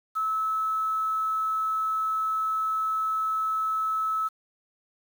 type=tone with quantisation; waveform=sine; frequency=1300 Hz; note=E6; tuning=24 cents flat; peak=-24 dBFS; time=0.15-4.29 s; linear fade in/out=20 ms; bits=8; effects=none